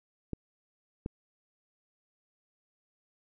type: clicks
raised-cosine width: 3 ms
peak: -21 dBFS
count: 2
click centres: 0.333 / 1.061 s
effects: none